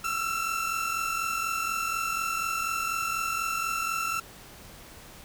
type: tone pair together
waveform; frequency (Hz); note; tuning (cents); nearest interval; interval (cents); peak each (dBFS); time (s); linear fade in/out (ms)
30% pulse; 1318.5 / 1362.6; E6 / F6; 0 / -43; minor second; 57; -28; 0.04-4.2; 5
effects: pink hiss -48 dBFS RMS until 5.24 s